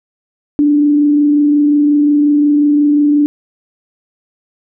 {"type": "tone with frequency modulation", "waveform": "sine", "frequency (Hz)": 293, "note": "D4", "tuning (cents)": -4, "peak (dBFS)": -7, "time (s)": [0.59, 3.26], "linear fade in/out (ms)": 0, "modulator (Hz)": 25.6, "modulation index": 0.2, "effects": []}